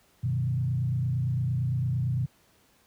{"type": "tone with frequency modulation", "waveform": "sine", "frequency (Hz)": 125.7, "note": "B2", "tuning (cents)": 31, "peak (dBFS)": -24, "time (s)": [0.23, 2.26], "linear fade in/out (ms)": 10, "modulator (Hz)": 28.8, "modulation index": 0.91, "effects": ["pink hiss -63 dBFS RMS until 2.86 s", "high-pass 60 Hz 12 dB/octave"]}